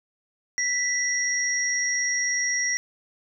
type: tone pair together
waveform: sine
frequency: 1975.5 / 5659 Hz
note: B6 / F8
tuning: 0 / +22 cents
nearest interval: octave + tritone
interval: 1822 cents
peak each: -25 dBFS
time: 0.58-2.77 s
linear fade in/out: 0 ms
effects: none